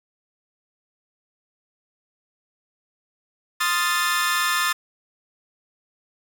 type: chord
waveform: sawtooth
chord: F dominant seventh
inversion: second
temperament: equal with one note detuned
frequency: 1046.5 / 1244.5 / 1387.3 / 1760 Hz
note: C6 / Eb6 / F6 / A6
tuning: 0 / 0 / -12 / 0 cents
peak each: -24 / -21 / -25 / -20 dBFS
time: 3.6-4.73 s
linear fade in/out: 10 ms
effects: 8-bit